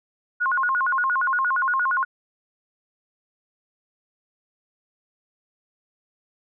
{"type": "tone with vibrato", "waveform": "sine", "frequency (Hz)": 1244.5, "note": "D#6", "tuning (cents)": 0, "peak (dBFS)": -19, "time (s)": [0.4, 2.05], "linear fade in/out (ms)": 20, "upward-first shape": "square", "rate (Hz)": 8.6, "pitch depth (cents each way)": 270, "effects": []}